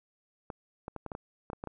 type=clicks; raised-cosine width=1 ms; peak=-24 dBFS; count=10; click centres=0.502 / 0.881 / 0.963 / 1.063 / 1.118 / 1.151 / 1.501 / 1.532 / 1.639 / 1.673 s; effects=none